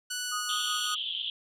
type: tone with pitch glide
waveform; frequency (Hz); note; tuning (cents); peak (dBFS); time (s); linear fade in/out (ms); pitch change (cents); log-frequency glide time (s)
10% pulse; 1480 to 1468.9; F#6 to F#6; 0 to -13; -23; 0.1-0.95; 10; -13; 0.26-0.33
type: tone with tremolo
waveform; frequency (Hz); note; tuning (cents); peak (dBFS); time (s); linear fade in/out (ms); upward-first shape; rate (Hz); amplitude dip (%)
sine; 1244.5; D#6; 0; -31; 0.31-0.96; 20; sine; 5.3; 70
type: band-pass noise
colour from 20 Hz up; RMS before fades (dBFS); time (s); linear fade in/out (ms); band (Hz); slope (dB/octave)
white; -34; 0.49-1.3; 2; 3000 to 3400; 96
effects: none